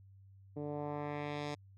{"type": "tone with low-pass filter sweep", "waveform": "10% pulse", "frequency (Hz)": 146.83, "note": "D3", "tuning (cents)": 0, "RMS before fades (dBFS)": -40, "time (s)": [0.56, 1.55], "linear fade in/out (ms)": 10, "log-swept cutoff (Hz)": [400, 6000], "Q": 1.2, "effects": ["added 97 Hz sine -56 dBFS peak until 1.77 s"]}